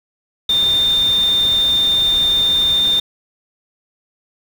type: tone in noise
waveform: sine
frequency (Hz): 3613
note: A7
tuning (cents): +45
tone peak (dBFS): -12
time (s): 0.49-3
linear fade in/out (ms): 5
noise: pink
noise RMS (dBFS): -30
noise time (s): 0.49-3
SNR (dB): +15
effects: none